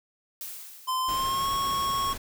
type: noise with exponential decay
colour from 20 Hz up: blue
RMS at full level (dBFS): -36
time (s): 0.41-1.7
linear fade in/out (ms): 1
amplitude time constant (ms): 280
type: tone with pitch glide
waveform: square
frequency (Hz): 1031 to 1098.6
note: C6 to C#6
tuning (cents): -26 to -16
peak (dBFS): -26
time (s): 0.87-2.14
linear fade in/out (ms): 20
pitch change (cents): +110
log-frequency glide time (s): 1.03-1.49
type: noise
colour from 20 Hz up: pink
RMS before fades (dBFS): -38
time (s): 1.08-2.18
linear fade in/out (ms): 10
effects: none